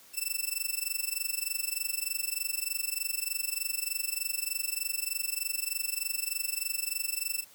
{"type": "tone with amplitude modulation", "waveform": "5% pulse", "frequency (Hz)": 2653, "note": "E7", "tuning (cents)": 10, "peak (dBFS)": -18, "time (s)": [0.13, 7.45], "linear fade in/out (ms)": 50, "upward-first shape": "sine", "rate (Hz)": 23.3, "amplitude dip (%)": 90, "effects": ["white hiss -56 dBFS RMS until 7.54 s", "high-pass 80 Hz 12 dB/octave"]}